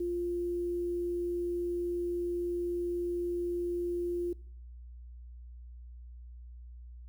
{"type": "tone with quantisation", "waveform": "sine", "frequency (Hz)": 349.2, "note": "F4", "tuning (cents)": 0, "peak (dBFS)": -30, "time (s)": [0, 4.33], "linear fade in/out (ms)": 5, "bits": 10, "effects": ["noise-tail reverb RT60 0.6 s tail -23 dB re dry", "added 60 Hz sine -45 dBFS peak until 7.08 s"]}